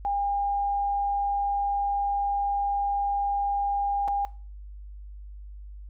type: tone with dropouts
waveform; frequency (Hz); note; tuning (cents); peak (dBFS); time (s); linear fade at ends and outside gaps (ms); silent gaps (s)
sine; 806; G5; +48; -24; 0.05-4.25; 0; 4.078-4.083
effects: noise-tail reverb RT60 0.4 s tail -20 dB re dry + added 50 Hz sine -39 dBFS peak until 5.89 s